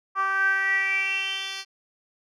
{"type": "tone with band-pass filter sweep", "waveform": "10% pulse", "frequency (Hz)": 388, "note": "G4", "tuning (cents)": -18, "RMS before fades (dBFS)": -25, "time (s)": [0.15, 1.65], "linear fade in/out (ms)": 50, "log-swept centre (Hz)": [1200, 4100], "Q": 8.1, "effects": []}